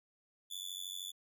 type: tone with amplitude modulation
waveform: sawtooth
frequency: 3471 Hz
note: A7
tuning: 24 cents flat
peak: -34 dBFS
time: 0.5-1.12 s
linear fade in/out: 20 ms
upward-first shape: sine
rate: 93.1 Hz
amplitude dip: 100%
effects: none